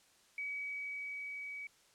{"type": "tone with level ramp", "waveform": "sine", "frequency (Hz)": 2273, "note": "C#7", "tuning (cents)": 43, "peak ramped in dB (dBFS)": [-37, -42], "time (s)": [0.38, 1.67], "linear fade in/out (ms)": 2, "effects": ["white hiss -67 dBFS RMS until 1.94 s", "low-pass 9000 Hz 12 dB/octave"]}